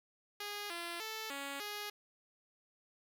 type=tone with pitch steps; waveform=5% pulse; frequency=411.6 / 342.3 / 439.9 / 279.1 / 414.7 Hz; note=G#4 / F4 / A4 / C#4 / G#4; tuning=-16 / -35 / 0 / +12 / -3 cents; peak=-29 dBFS; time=0.4-1.9 s; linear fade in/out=5 ms; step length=300 ms; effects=none